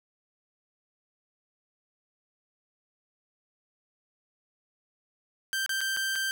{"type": "tone with dropouts", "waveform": "sawtooth", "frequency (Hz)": 1568, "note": "G6", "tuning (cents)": 0, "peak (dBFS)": -24, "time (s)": [5.53, 6.31], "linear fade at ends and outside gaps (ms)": 0, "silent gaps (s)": [[5.662, 5.693], [5.807, 5.813], [5.965, 5.971], [6.155, 6.159]], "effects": []}